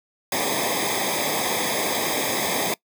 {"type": "noise with comb filter", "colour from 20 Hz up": "pink", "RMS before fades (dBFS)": -24, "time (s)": [0.32, 2.74], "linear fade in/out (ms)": 2, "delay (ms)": 0.7, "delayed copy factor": -0.9, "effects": ["noise-tail reverb RT60 0.1 s tail -22 dB re dry", "high-pass 150 Hz 12 dB/octave"]}